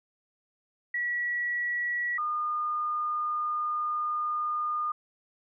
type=tone pair in turn; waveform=sine; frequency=1933 / 1217.7 Hz; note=B6 / D#6; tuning=-38 / -38 cents; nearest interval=minor sixth; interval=800 cents; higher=first; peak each=-27 dBFS; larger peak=neither; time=0.94-2.18 / 2.18-4.92 s; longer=second; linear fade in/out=5 ms; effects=none